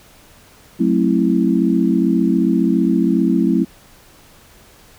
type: chord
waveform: sine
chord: F# half-diminished seventh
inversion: none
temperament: equal with one note detuned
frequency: 185 / 220 / 267 / 329.6 Hz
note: F#3 / A3 / C4 / E4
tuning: 0 / 0 / +35 / 0 cents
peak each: -18 dBFS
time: 0.79-3.65 s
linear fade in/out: 20 ms
effects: pink hiss -47 dBFS RMS until 4.98 s